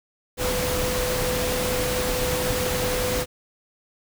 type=tone in noise; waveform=sine; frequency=501 Hz; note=B4; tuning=25 cents sharp; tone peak=-26 dBFS; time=0.37-3.26 s; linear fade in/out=50 ms; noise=pink; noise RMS=-26 dBFS; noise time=0.37-3.26 s; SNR=-3 dB; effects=none